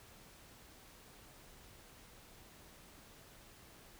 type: silence
effects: pink hiss -59 dBFS RMS until 3.99 s